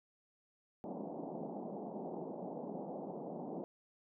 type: band-pass noise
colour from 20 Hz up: pink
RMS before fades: -44 dBFS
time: 0.84-3.64 s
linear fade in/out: 0 ms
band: 170 to 840 Hz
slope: 48 dB/octave
effects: none